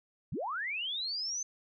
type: linear sweep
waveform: sine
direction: up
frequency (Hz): 82 to 6260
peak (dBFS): -33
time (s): 0.32-1.43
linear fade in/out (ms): 5
effects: none